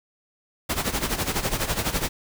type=noise with tremolo; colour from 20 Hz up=pink; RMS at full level=-23 dBFS; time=0.69-2.09 s; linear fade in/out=10 ms; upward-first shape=sine; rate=12 Hz; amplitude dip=75%; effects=none